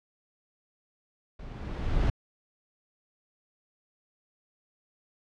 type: noise with level ramp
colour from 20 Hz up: brown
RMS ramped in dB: -42 to -24 dBFS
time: 1.39-2.1 s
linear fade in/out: 5 ms
effects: low-pass 4000 Hz 12 dB/octave